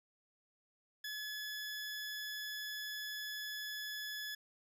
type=tone; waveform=20% pulse; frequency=1708 Hz; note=G#6; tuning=48 cents sharp; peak=-36 dBFS; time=1.04-4.35 s; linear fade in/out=5 ms; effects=none